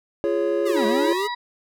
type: chord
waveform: triangle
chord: Db major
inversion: first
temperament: equal with one note detuned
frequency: 343.8 / 415.3 / 554.4 Hz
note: F4 / Ab4 / Db5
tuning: -27 / 0 / 0 cents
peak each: -22 dBFS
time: 0.24-1.13 s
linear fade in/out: 0 ms
type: linear two-way sweep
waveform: square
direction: down then up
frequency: 427.4 to 207.7 to 427.4 Hz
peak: -24 dBFS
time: 0.65-1.28 s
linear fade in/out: 20 ms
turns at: 0.86 s
type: harmonic tone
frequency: 969 Hz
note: B5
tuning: 33 cents flat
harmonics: 1 / 2 / 4 / 5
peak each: -27 / -32 / -34 / -42 dBFS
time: 0.76-1.35 s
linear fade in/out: 10 ms
effects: none